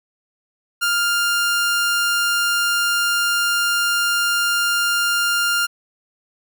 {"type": "tone", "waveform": "sawtooth", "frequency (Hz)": 1400, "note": "F6", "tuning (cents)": 4, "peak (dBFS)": -13, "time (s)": [0.81, 5.67], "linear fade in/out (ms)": 20, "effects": []}